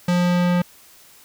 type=tone with low-pass filter sweep; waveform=square; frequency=177 Hz; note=F3; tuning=23 cents sharp; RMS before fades=-18 dBFS; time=0.08-0.62 s; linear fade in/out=5 ms; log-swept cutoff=7300 to 2800 Hz; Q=0.71; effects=white hiss -49 dBFS RMS until 1.24 s